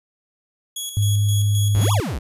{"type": "tone with tremolo", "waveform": "15% pulse", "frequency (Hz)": 3347, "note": "G#7", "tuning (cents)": 13, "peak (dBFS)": -19, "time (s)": [0.76, 1.98], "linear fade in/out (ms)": 5, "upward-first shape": "square", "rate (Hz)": 3.8, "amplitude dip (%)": 50}
{"type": "tone", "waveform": "sine", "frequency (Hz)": 103.2, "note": "G#2", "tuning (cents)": -10, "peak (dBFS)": -15, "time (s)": [0.97, 2], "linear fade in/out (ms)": 0}
{"type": "exponential two-way sweep", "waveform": "square", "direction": "up then down", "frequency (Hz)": [41.68, 1237, 46.07], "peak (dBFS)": -24, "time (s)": [1.74, 2.19], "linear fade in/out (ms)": 10, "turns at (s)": 1.92}
{"effects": ["resampled to 32000 Hz"]}